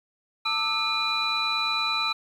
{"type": "tone cluster", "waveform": "sine", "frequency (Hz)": [896, 1199, 1308, 2426, 3970], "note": ["A5", "D6", "E6", "D#7", "B7"], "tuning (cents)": [31, 36, -14, -44, 8], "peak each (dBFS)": [-34, -32, -29, -29, -26], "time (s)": [0.45, 2.13], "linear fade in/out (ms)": 10, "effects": ["tanh soft clip ceiling -15 dBFS", "9-bit"]}